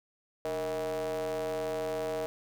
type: ring-modulated tone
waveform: square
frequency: 84.2 Hz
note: E2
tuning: 37 cents sharp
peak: -29 dBFS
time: 0.45-2.26 s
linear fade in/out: 0 ms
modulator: 551 Hz
effects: 10-bit